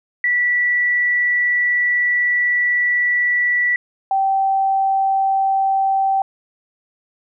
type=tone pair in turn; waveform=sine; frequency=1956 / 776.2 Hz; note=B6 / G5; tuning=-17 / -17 cents; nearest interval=octave + major third; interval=1600 cents; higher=first; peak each=-14 / -14 dBFS; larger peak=neither; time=0.24-3.76 / 4.11-6.22 s; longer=first; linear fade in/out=2 ms; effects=none